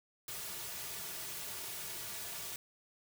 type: noise with comb filter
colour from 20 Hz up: white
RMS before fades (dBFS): -43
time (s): 0.28-2.56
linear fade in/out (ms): 2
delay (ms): 3.8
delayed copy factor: -0.6
effects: none